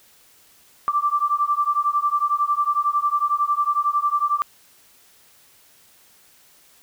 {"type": "beating tone pair", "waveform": "sine", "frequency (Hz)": [1168, 1179], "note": ["D6", "D6"], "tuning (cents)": [-10, 6], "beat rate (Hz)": 11, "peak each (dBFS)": -21, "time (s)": [0.88, 4.42], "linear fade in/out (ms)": 0, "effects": ["white hiss -54 dBFS RMS until 6.82 s"]}